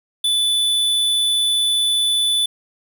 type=tone; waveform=square; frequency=3485 Hz; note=A7; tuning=17 cents flat; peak=-16 dBFS; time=0.24-2.46 s; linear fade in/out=5 ms; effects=none